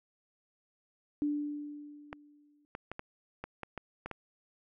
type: tone with exponential decay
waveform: sine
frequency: 293.7 Hz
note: D4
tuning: in tune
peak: -27 dBFS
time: 1.22-2.65 s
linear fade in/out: 0 ms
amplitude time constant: 310 ms
type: clicks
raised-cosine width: 0.5 ms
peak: -24 dBFS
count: 9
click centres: 2.129 / 2.751 / 2.916 / 2.994 / 3.44 / 3.633 / 3.777 / 4.06 / 4.113 s
effects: none